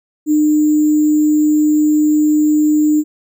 sine tone with sample-and-hold, 302.8 Hz, D#4, 47 cents flat, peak -9 dBFS, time 0.26-3.04 s, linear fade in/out 50 ms, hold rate 7350 Hz, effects none

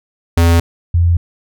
square / sine tone pair in turn, 84.4 / 85.63 Hz, E2 / F2, +41 / -34 cents, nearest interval unison, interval 25 cents, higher second, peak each -8 dBFS, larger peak neither, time 0.37-0.6 / 0.94-1.17 s, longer neither, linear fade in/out 5 ms, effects none

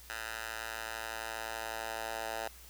10% pulse tone with high-pass filter sweep, 111.7 Hz, A2, 27 cents sharp, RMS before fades -40 dBFS, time 0.1-2.48 s, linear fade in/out 0 ms, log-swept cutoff 1300 to 770 Hz, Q 1.8, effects added 60 Hz sine -55 dBFS peak until 2.69 s + white hiss -55 dBFS RMS until 2.69 s

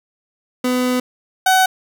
30% pulse tone pair in turn, 250.9 / 751.9 Hz, B3 / F#5, +28 / +28 cents, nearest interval octave + perfect fifth, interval 1900 cents, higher second, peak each -13 / -8 dBFS, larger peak second, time 0.64-1 / 1.46-1.66 s, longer first, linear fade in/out 5 ms, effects none

